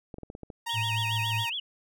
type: clicks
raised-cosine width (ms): 2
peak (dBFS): -27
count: 7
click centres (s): 0.142 / 0.184 / 0.233 / 0.301 / 0.351 / 0.433 / 0.502
type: tone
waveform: sawtooth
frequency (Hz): 931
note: A#5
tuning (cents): -2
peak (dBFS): -28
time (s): 0.66-1.5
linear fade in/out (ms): 10
type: tone with vibrato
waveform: sine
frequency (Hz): 2920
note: F#7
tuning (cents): -24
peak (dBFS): -30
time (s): 0.69-1.6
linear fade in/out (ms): 5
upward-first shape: sine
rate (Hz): 7.2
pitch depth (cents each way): 280
type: tone with tremolo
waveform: sine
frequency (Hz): 110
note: A2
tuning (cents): 0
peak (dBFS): -28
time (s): 0.73-1.46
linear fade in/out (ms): 50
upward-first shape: sine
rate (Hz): 5.1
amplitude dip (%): 35
effects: none